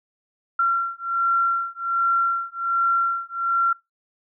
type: beating tone pair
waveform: sine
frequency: 1367 / 1368.3 Hz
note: F6 / F6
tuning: -37 / -36 cents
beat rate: 1.3 Hz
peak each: -22 dBFS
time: 0.59-3.73 s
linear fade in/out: 5 ms
effects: noise-tail reverb RT60 0.2 s tail -23 dB re dry

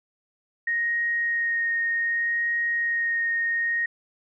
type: tone with vibrato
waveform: sine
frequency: 1864.7 Hz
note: A#6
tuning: in tune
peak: -22 dBFS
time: 0.67-3.86 s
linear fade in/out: 5 ms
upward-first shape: sine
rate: 0.65 Hz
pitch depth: 10 cents each way
effects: none

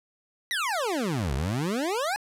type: exponential two-way sweep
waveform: 25% pulse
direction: down then up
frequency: 2009 to 62.2 to 861 Hz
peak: -22 dBFS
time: 0.51-2.16 s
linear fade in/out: 0 ms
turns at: 1.34 s
effects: low-pass 12000 Hz 12 dB/octave + 10-bit

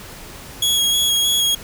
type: tone with vibrato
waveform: sawtooth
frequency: 3319 Hz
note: G#7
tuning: 2 cents flat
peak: -12 dBFS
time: 0.62-1.55 s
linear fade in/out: 5 ms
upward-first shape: square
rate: 3.2 Hz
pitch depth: 13 cents each way
effects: pink hiss -37 dBFS RMS until 1.63 s

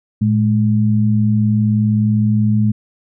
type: tone pair together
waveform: sine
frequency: 112 / 211.4 Hz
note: A2 / G#3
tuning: +31 / +31 cents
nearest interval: major seventh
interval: 1100 cents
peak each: -14 dBFS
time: 0.21-2.72 s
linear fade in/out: 10 ms
effects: none

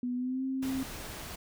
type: tone with pitch glide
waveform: sine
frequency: 246.9 to 264.6 Hz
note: B3 to C4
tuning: 0 to +20 cents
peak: -30 dBFS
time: 0.03-0.83 s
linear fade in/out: 2 ms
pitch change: +120 cents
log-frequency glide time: 0.15-0.44 s
type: noise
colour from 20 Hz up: pink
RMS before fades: -42 dBFS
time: 0.62-1.36 s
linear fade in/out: 10 ms
effects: none

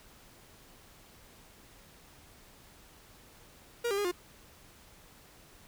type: tone with pitch steps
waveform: 45% pulse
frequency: 474.1 / 398.3 / 409.8 / 355 Hz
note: A#4 / G4 / G#4 / F4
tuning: +29 / +28 / -23 / +28 cents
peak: -29 dBFS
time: 3.84-4.116 s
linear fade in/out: 10 ms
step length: 69 ms
effects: pink hiss -57 dBFS RMS until 5.67 s

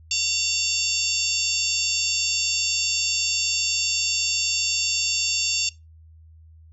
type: harmonic tone with a mistuned harmonic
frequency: 916 Hz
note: A#5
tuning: 31 cents flat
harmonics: 3 / 4 / 5 / 6 / 7 / 8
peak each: -26 / -31 / -27 / -30 / -31 / -29 dBFS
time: 0.11-5.69 s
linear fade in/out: 2 ms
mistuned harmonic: 4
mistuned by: -66 cents
effects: noise-tail reverb RT60 0.2 s tail -20 dB re dry + added 80 Hz sine -46 dBFS peak until 6.72 s

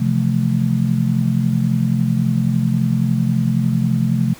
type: chord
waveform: sine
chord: F major seventh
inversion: second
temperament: just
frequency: 130.96 / 163.7 / 174.61 / 218.3 Hz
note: C3 / E3 / F3 / A3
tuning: +2 / -12 / 0 / -13 cents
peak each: -18 / -24 / -20 / -19 dBFS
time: 0-4.34 s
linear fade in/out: 10 ms
effects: pink hiss -41 dBFS RMS until 4.39 s

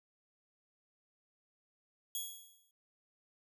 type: tone with exponential decay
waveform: 5% pulse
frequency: 3339 Hz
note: G#7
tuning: 9 cents sharp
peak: -27 dBFS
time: 2.15-2.71 s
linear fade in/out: 2 ms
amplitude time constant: 120 ms
effects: none

